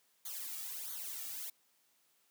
blue noise with flanger, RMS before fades -43 dBFS, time 0.25-1.5 s, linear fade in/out 5 ms, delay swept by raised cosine 0.38 to 1.98 ms, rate 1.5 Hz, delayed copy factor -0.95, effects white hiss -73 dBFS RMS until 2.3 s + high-pass 150 Hz 12 dB/octave

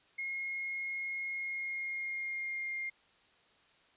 sine tone with pitch glide, 2154 to 2119 Hz, C7 to C7, +50 to +21 cents, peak -35 dBFS, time 0.18-2.9 s, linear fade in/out 10 ms, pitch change -29 cents, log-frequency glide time 1.28-2.75 s, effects white hiss -66 dBFS RMS until 3.96 s + resampled to 8000 Hz

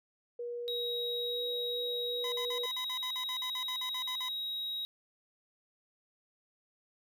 sine tone with pitch glide, 479.2 to 482.8 Hz, A#4 to B4, +48 to -39 cents, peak -36 dBFS, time 0.39-2.66 s, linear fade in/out 5 ms, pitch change +13 cents, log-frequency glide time 0.91-1.55 s
triangle tone, 3810 Hz, A#7, 37 cents sharp, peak -33 dBFS, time 0.68-4.85 s, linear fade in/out 0 ms
25% pulse tone bursts, 1016 Hz, B5, 49 cents sharp, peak -36 dBFS, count 16, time 2.24-4.286 s, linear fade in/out 2 ms, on 81 ms, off 50 ms
effects none

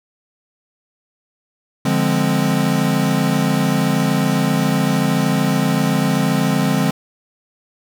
square chord, D half-diminished seventh, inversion none, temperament equal, 146.83 / 174.61 / 207.7 / 261.6 Hz, D3 / F3 / Ab3 / C4, 0 / 0 / 0 / 0 cents, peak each -21 dBFS, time 1.85-6.91 s, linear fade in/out 5 ms, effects none

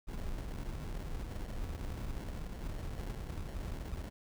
brown noise with sample-and-hold, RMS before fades -40 dBFS, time 0.07-4.1 s, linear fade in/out 20 ms, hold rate 1225 Hz, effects none

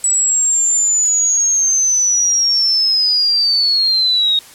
sine linear sweep, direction down, 7880 to 3729 Hz, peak -11 dBFS, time 0.04-4.39 s, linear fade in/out 2 ms, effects white hiss -40 dBFS RMS until 4.54 s + low-pass 12000 Hz 12 dB/octave

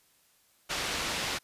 white low-pass noise, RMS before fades -33 dBFS, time 0.69-1.39 s, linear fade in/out 20 ms, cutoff 4500 Hz, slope 12 dB/octave, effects white hiss -66 dBFS RMS until 1.43 s + resampled to 32000 Hz

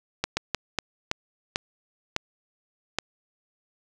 slowing click train, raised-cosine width 0.2 ms, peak -7 dBFS, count 8, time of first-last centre 0.24-2.986 s, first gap 130 ms, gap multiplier 1.36, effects none

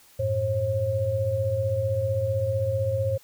sine tone cluster, 93.7 / 109.3 / 538 Hz, F#2 / A2 / C5, +22 / -11 / +48 cents, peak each -30 / -27 / -25 dBFS, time 0.19-3.18 s, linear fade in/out 10 ms, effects white hiss -55 dBFS RMS until 3.23 s

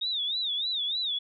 sine tone with vibrato, 3661 Hz, A#7, 32 cents flat, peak -27 dBFS, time 0.01-1.19 s, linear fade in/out 10 ms, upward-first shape sine, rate 3.3 Hz, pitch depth 150 cents each way, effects none

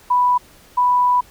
sine tone pair in turn, 987.8 / 987.8 Hz, B5 / B5, 0 / 0 cents, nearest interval unison, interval 0 cents, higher neither, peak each -12 dBFS, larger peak neither, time 0.1-0.38 / 0.77-1.21 s, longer second, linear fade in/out 10 ms, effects pink hiss -48 dBFS RMS until 1.3 s

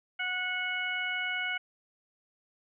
harmonic tone, 734 Hz, F#5, 14 cents flat, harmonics 1 / 2 / 3 / 4, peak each -42 / -34 / -33 / -38 dBFS, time 0.19-1.58 s, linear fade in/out 10 ms, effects none

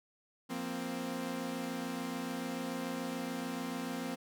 sawtooth chord, F suspended fourth, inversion none, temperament equal with one note detuned, 174.61 / 234.7 / 261.6 Hz, F3 / Bb3 / C4, 0 / +12 / 0 cents, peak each -40 / -37 / -35 dBFS, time 0.49-4.16 s, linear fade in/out 20 ms, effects none

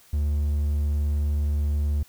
triangle tone, 73.42 Hz, D2, in tune, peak -19 dBFS, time 0.13-2.03 s, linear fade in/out 5 ms, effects white hiss -55 dBFS RMS until 2.08 s

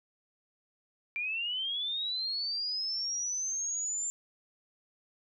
sine linear sweep, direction up, 2349 to 7290 Hz, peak -31 dBFS, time 1.16-4.1 s, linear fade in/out 0 ms, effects none

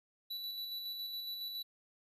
square tone with tremolo, 3951 Hz, B7, in tune, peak -39 dBFS, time 0.3-1.63 s, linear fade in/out 10 ms, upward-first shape square, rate 7.2 Hz, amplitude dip 30%, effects resampled to 32000 Hz

